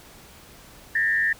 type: tone with frequency modulation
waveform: sine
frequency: 1800 Hz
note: A6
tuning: 39 cents sharp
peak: -19 dBFS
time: 0.95-1.33 s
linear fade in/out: 5 ms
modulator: 99.1 Hz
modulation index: 0.89
effects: pink hiss -48 dBFS RMS until 1.39 s